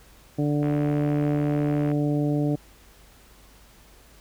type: harmonic tone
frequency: 146.83 Hz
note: D3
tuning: in tune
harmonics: 1 / 2 / 3 / 4 / 5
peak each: -24 / -24 / -32 / -33 / -39 dBFS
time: 0.38-2.56 s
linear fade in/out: 10 ms
type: click train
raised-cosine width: 0.5 ms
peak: -23 dBFS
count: 96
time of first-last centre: 0.63-1.916 s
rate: 73.9 Hz
effects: added 50 Hz sine -54 dBFS peak until 4.2 s + pink hiss -54 dBFS RMS until 4.2 s